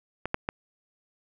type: clicks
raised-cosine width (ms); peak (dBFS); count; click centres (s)
0.5; -15 / -10 / -13; 3; 0.256 / 0.344 / 0.489
effects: none